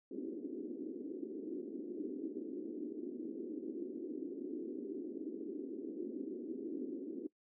white band-pass noise, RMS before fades -43 dBFS, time 0.11-7.27 s, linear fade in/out 5 ms, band 250 to 380 Hz, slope 48 dB/octave, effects noise-tail reverb RT60 0.1 s tail -20 dB re dry

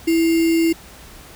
sine tone with sample-and-hold, 329.6 Hz, E4, in tune, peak -13 dBFS, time 0.07-0.73 s, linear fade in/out 10 ms, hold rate 2450 Hz, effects added 60 Hz sine -48 dBFS peak until 1.35 s + pink hiss -42 dBFS RMS until 1.35 s

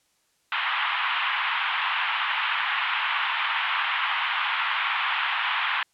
pink band-pass noise, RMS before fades -26 dBFS, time 0.52-5.83 s, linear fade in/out 2 ms, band 890 to 3300 Hz, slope 48 dB/octave, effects white hiss -68 dBFS RMS until 5.93 s + low-pass 10000 Hz 12 dB/octave

